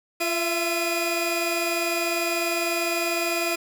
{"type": "tone cluster", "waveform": "sawtooth", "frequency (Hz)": [343.5, 667, 2458], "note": ["F4", "E5", "D#7"], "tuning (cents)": [-29, 20, -22], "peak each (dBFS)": -24, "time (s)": [0.2, 3.56], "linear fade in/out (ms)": 10, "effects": []}